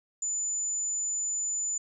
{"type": "tone", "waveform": "sine", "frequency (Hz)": 7010, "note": "A8", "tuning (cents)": -7, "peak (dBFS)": -28, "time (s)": [0.22, 1.78], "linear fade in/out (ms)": 5, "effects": []}